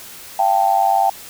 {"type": "tone with amplitude modulation", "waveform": "sine", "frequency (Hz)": 781, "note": "G5", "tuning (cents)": -7, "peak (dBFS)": -8, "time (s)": [0.39, 1.1], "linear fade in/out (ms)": 5, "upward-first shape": "sine", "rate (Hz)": 100, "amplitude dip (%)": 100, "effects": ["white hiss -37 dBFS RMS until 1.29 s"]}